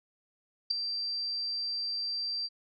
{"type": "tone with ADSR envelope", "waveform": "sine", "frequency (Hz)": 4699, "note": "D8", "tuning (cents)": 0, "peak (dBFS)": -21, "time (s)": [0.7, 2.49], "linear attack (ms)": 11, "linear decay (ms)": 4, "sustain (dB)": -10, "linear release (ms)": 38, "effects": []}